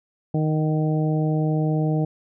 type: harmonic tone with a mistuned harmonic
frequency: 155.3 Hz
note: D#3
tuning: 3 cents flat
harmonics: 1 / 2 / 3 / 4 / 5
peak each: -20 / -26 / -30 / -32 / -34 dBFS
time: 0.34-2.05 s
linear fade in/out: 5 ms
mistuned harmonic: 5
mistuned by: -20 cents
effects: none